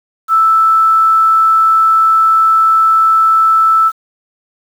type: tone with quantisation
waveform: sine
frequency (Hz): 1318.5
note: E6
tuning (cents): 0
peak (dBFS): -6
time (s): 0.28-3.92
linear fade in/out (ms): 50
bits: 6
effects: none